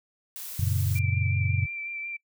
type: noise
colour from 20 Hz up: blue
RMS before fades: -38 dBFS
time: 0.36-0.99 s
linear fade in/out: 0 ms
type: chord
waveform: sine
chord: F# major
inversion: none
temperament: equal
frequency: 92.5 / 116.54 / 138.59 Hz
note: F#2 / A#2 / C#3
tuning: 0 / 0 / 0 cents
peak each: -25 / -28 / -30 dBFS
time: 0.59-1.66 s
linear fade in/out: 5 ms
type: tone with vibrato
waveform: sine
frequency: 2349 Hz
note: D7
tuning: in tune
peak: -32 dBFS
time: 0.95-2.17 s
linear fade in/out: 10 ms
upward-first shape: sine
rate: 5.5 Hz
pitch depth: 21 cents each way
effects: noise-tail reverb RT60 0.1 s tail -24 dB re dry